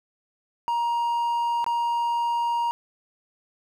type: tone with dropouts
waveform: triangle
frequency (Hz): 942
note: A#5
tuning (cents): +18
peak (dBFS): -20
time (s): 0.68-2.71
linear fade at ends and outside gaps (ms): 0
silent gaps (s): 1.643-1.664
effects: none